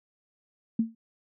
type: tone with exponential decay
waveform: sine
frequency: 226.2 Hz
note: A3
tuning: 48 cents sharp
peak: -18 dBFS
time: 0.79-0.95 s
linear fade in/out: 5 ms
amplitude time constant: 34 ms
effects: none